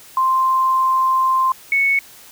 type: tone pair in turn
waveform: sine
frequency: 1046.5 / 2212 Hz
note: C6 / C#7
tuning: 0 / -4 cents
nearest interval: octave + minor second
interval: 1296 cents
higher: second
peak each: -13 dBFS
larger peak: neither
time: 0.17-1.52 / 1.72-1.99 s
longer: first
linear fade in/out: 2 ms
effects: white hiss -43 dBFS RMS until 2.31 s